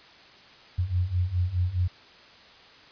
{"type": "beating tone pair", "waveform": "sine", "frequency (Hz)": [87, 91.8], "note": ["F2", "F#2"], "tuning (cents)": [-6, -13], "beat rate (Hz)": 4.8, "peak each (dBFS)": [-28, -25], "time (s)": [0.78, 1.88], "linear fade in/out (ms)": 10, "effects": ["white hiss -51 dBFS RMS until 2.91 s", "resampled to 11025 Hz"]}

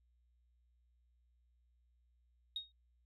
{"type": "tone with exponential decay", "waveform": "sine", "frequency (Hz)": 3739, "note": "A#7", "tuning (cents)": 4, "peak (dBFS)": -34, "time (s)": [2.56, 2.72], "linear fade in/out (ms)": 2, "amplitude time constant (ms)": 33, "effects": ["tanh soft clip ceiling -32 dBFS", "added 60 Hz sine -70 dBFS peak until 3.05 s"]}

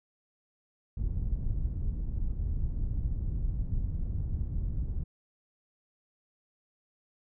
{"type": "low-pass noise", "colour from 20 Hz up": "pink", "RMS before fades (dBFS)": -31, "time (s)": [0.97, 5.04], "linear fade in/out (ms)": 5, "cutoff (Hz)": 100, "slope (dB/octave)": 12, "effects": []}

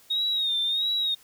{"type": "tone with vibrato", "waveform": "sine", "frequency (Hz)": 3729, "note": "A#7", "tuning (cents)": 0, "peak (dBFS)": -22, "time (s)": [0.1, 1.15], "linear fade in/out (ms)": 10, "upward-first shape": "sine", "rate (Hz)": 1.5, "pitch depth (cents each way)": 77, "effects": ["tanh soft clip ceiling -18 dBFS", "white hiss -56 dBFS RMS until 1.23 s"]}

